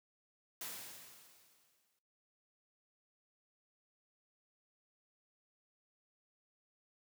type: noise with exponential decay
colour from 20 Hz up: white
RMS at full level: -43 dBFS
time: 0.61-1.99 s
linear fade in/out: 2 ms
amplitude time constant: 300 ms
effects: noise-tail reverb RT60 0.4 s tail -17 dB re dry + high-pass 100 Hz 12 dB/octave